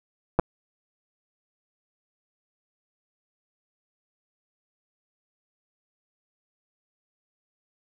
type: clicks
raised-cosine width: 1 ms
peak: -6 dBFS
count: 2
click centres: 0.39 / 0.396 s
effects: none